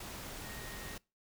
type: tone in noise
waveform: sine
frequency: 1864.7 Hz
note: A#6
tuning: in tune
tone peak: -51 dBFS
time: 0.44-0.95 s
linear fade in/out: 5 ms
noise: pink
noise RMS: -45 dBFS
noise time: 0-0.98 s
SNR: -9 dB
effects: noise-tail reverb RT60 0.3 s tail -25 dB re dry